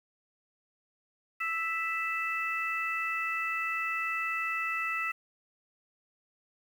harmonic tone, 659.3 Hz, E5, in tune, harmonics 2 / 3 / 4, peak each -34 / -34 / -34 dBFS, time 1.4-5.12 s, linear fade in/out 10 ms, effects 9-bit

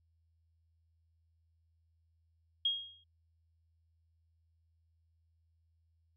sine tone with exponential decay, 3265 Hz, G#7, 30 cents flat, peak -26 dBFS, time 2.65-3.04 s, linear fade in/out 5 ms, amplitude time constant 84 ms, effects added 82 Hz sine -70 dBFS peak until 6.16 s

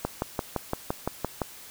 click train, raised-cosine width 1 ms, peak -12 dBFS, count 9, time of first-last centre 0.05-1.418 s, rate 5.85 Hz, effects white hiss -46 dBFS RMS until 1.7 s

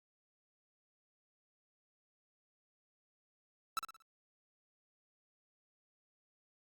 45% pulse tone with echo, 1318.5 Hz, E6, in tune, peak -32 dBFS, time 3.77-3.79 s, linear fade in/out 0 ms, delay 58 ms, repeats 4, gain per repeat -8 dB, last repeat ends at 4.022 s, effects Opus 48 kbps

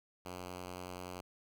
5% pulse tone, 90.4 Hz, F#2, 40 cents flat, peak -32 dBFS, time 0.25-1.21 s, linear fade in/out 5 ms, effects none

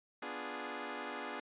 10% pulse chord, B diminished seventh, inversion none, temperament equal, 246.9 / 293.7 / 349.2 / 415.3 Hz, B3 / D4 / F4 / Ab4, 0 / 0 / 0 / 0 cents, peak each -38 / -37 / -40 / -36 dBFS, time 0.22-1.4 s, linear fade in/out 5 ms, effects resampled to 8000 Hz

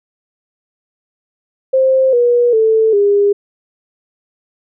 sine tone with pitch steps, 526 / 482.3 / 442.3 / 405.6 Hz, C5 / B4 / A4 / G#4, +9 / -41 / +9 / -41 cents, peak -8 dBFS, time 1.73-3.33 s, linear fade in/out 10 ms, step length 400 ms, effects none

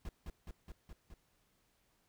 brown noise with echo, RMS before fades -42 dBFS, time 0.05-0.09 s, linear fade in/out 2 ms, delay 210 ms, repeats 5, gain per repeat -2 dB, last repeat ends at 1.14 s, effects pink hiss -75 dBFS RMS until 2.08 s

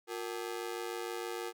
sawtooth ring-modulated tone, 411.3 Hz, G#4, 17 cents flat, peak -30 dBFS, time 0.07-1.53 s, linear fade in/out 50 ms, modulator 53.2 Hz, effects none

